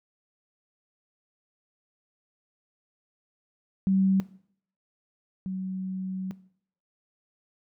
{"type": "tone pair in turn", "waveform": "sine", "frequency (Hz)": [191.6, 187.98], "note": ["G3", "F#3"], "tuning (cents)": [-39, 28], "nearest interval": "unison", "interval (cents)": 33, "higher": "first", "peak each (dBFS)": [-20, -29], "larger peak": "first", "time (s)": [[3.87, 4.2], [5.46, 6.31]], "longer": "second", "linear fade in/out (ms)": 0, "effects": ["noise-tail reverb RT60 0.6 s tail -18 dB re dry"]}